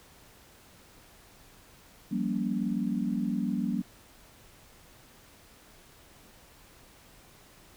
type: chord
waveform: sine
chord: G half-diminished seventh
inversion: third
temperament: just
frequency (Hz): 176.4 / 196 / 235.2 / 282.2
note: F3 / G3 / Bb3 / Db4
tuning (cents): +18 / 0 / +16 / +31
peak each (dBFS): -36 / -31 / -31 / -35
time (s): 2.11-3.82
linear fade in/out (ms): 10
effects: pink hiss -56 dBFS RMS until 7.76 s